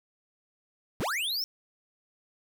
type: linear sweep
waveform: square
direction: up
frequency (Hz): 48.94 to 5550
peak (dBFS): -29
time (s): 1-1.44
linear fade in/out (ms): 0
effects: 10-bit